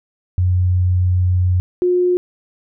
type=tone pair in turn; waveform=sine; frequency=90.7 / 358.9 Hz; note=F#2 / F4; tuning=-34 / +47 cents; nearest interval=2 octaves; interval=2381 cents; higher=second; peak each=-12 dBFS; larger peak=neither; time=0.38-1.6 / 1.82-2.17 s; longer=first; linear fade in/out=0 ms; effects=none